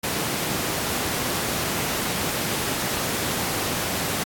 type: high-pass noise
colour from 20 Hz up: pink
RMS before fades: -26 dBFS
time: 0.03-4.24 s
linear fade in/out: 10 ms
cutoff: 110 Hz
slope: 12 dB/octave
effects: AAC 64 kbps

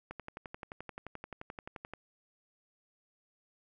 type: click train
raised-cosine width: 0.5 ms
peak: -27 dBFS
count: 22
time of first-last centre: 0.11-1.936 s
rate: 11.5 Hz
effects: none

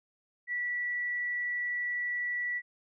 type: tone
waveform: sine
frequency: 1952 Hz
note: B6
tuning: 21 cents flat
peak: -30 dBFS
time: 0.47-2.62 s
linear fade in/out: 50 ms
effects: none

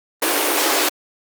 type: high-pass noise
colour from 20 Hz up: pink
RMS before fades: -18 dBFS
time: 0.22-0.89 s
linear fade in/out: 5 ms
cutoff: 280 Hz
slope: 96 dB/octave
effects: Opus 32 kbps

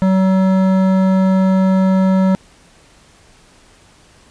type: tone with hard clipping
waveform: sine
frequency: 189.2 Hz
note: F#3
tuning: 39 cents sharp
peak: -12 dBFS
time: 0.02-2.35 s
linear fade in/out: 0 ms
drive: 13 dB
effects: pink hiss -48 dBFS RMS until 4.3 s + resampled to 22050 Hz

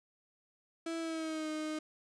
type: tone with pitch glide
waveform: 35% pulse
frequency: 329.6 to 309.3 Hz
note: E4 to D#4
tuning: 0 to -10 cents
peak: -34 dBFS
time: 0.86-1.79 s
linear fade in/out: 5 ms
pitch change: -110 cents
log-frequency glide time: 0.99-1.49 s
effects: resampled to 22050 Hz

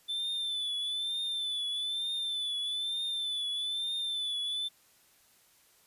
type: tone with vibrato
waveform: triangle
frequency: 3520 Hz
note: A7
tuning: in tune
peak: -30 dBFS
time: 0.08-4.69 s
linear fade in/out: 20 ms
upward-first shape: triangle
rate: 1.1 Hz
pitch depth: 64 cents each way
effects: white hiss -64 dBFS RMS until 5.86 s + resampled to 32000 Hz

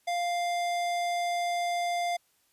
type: tone with hard clipping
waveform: sine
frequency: 698.5 Hz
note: F5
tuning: in tune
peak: -29 dBFS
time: 0.07-2.17 s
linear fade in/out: 10 ms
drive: 18 dB
effects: white hiss -69 dBFS RMS until 2.52 s + resampled to 32000 Hz

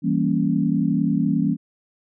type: chord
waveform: sine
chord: E diminished seventh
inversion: none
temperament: equal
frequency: 164.81 / 196 / 233.1 / 277.2 Hz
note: E3 / G3 / Bb3 / Db4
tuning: 0 / 0 / 0 / 0 cents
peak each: -23 dBFS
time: 0.02-1.57 s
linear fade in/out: 50 ms
effects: none

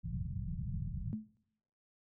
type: low-pass noise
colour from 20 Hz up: white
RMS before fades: -39 dBFS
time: 0.03-1.15 s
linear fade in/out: 20 ms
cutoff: 190 Hz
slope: 96 dB/octave
type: tone with exponential decay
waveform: sine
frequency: 215.9 Hz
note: A3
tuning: 33 cents flat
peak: -32 dBFS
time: 1.13-1.37 s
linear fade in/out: 0 ms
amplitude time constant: 52 ms
effects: noise-tail reverb RT60 0.8 s tail -23 dB re dry

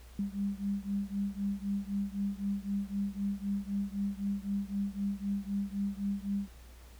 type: beating tone pair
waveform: sine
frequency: 198.1 / 202 Hz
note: G3 / G#3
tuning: +18 / -48 cents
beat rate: 3.9 Hz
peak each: -34 / -35 dBFS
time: 0.19-6.48 s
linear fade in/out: 2 ms
effects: added 60 Hz sine -50 dBFS peak until 6.99 s + pink hiss -59 dBFS RMS until 6.99 s

